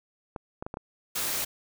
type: clicks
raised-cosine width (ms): 1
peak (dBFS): -21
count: 5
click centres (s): 0.362 / 0.625 / 0.665 / 0.741 / 0.771
type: noise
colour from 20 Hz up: white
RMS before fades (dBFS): -30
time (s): 1.15-1.45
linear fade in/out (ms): 10
effects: none